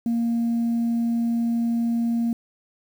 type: tone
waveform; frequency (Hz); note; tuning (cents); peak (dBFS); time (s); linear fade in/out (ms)
sine; 233.1; A#3; 0; -18; 0.06-2.33; 2
effects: tanh soft clip ceiling -18 dBFS + 8-bit